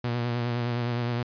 sawtooth tone with vibrato, 120 Hz, B2, 49 cents flat, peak -22 dBFS, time 0.04-1.23 s, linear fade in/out 5 ms, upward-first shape sine, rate 9.7 Hz, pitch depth 36 cents each way, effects resampled to 11025 Hz

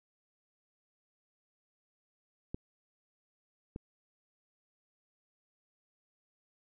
clicks, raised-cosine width 3 ms, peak -24 / -27 dBFS, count 2, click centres 2.545 / 3.761 s, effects none

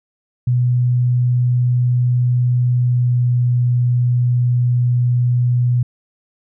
sine tone with pitch glide, 123.47 to 122.69 Hz, B2 to B2, 0 to -11 cents, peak -12 dBFS, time 0.47-5.83 s, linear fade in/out 5 ms, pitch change -11 cents, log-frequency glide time 2.77-3.28 s, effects none

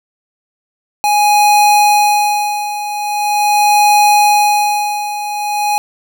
square tone with tremolo, 831 Hz, G#5, 1 cent sharp, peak -7 dBFS, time 1.04-5.78 s, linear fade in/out 0 ms, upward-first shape sine, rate 0.42 Hz, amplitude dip 75%, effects none

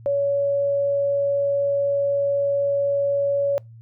sine tone, 563 Hz, C#5, 27 cents sharp, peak -18 dBFS, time 0.06-3.58 s, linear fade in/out 0 ms, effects noise-tail reverb RT60 0.2 s tail -26 dB re dry + added 114 Hz sine -41 dBFS peak until 3.81 s

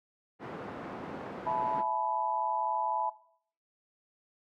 pink low-pass noise, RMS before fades -38 dBFS, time 0.39-1.84 s, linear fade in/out 50 ms, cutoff 1200 Hz, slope 12 dB/octave
sine chord, E suspended fourth, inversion none, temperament equal with one note detuned, 659.3 / 863.9 / 987.8 Hz, E5 / A5 / B5, 0 / -32 / 0 cents, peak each -36 / -32 / -32 dBFS, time 1.46-3.1 s, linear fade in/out 10 ms
effects noise-tail reverb RT60 0.6 s tail -18 dB re dry + high-pass 200 Hz 12 dB/octave

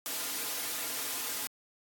white noise with comb filter, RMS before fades -35 dBFS, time 0.06-1.47 s, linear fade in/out 0 ms, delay 5.3 ms, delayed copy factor -0.75, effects high-pass 200 Hz 12 dB/octave + AAC 64 kbps

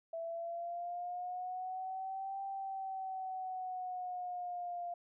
sine linear two-way sweep, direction up then down, 659.3 to 784 to 696 Hz, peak -38 dBFS, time 0.13-4.94 s, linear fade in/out 5 ms, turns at 2.42 s, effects none

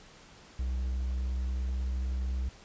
triangle tone with pitch glide, 63.4 to 63.95 Hz, B1 to C2, +46 to -39 cents, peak -27 dBFS, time 0.59-2.49 s, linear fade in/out 5 ms, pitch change +15 cents, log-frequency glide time 0.97-2.34 s, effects pink hiss -54 dBFS RMS until 2.64 s + resampled to 16000 Hz

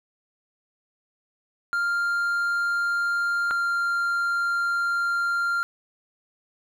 triangle tone pair in turn, 1396.9 / 1390.9 Hz, F6 / F6, 0 / -7 cents, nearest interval unison, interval 7 cents, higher first, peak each -20 / -20 dBFS, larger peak neither, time 1.73-3.51 / 3.51-5.63 s, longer second, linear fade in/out 0 ms, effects none

